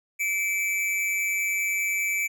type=tone with amplitude modulation; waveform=square; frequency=2315 Hz; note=D7; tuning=25 cents flat; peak=-22 dBFS; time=0.19-2.28 s; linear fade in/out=20 ms; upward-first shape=sine; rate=190 Hz; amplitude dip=55%; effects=none